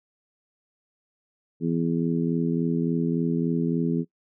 harmonic tone, 83.5 Hz, E2, 23 cents sharp, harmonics 2 / 3 / 4 / 5, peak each -25 / -26 / -30 / -32 dBFS, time 1.6-4.05 s, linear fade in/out 50 ms, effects noise-tail reverb RT60 0.1 s tail -21 dB re dry

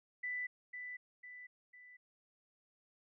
sine tone with echo, 1987 Hz, B6, 10 cents sharp, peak -37 dBFS, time 0.23-0.47 s, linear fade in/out 10 ms, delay 500 ms, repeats 3, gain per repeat -6 dB, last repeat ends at 1.97 s, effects none

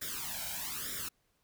white noise with flanger, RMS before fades -39 dBFS, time 0.01-1.09 s, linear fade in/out 10 ms, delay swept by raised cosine 0.55 to 1.32 ms, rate 1.1 Hz, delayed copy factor +1, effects pink hiss -75 dBFS RMS until 1.43 s

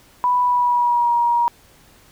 sine tone with pitch glide, 987.8 to 949.8 Hz, B5 to A#5, 0 to +32 cents, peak -14 dBFS, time 0.24-1.48 s, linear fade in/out 0 ms, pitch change -68 cents, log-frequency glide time 0.41-1.12 s, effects pink hiss -51 dBFS RMS until 2.11 s

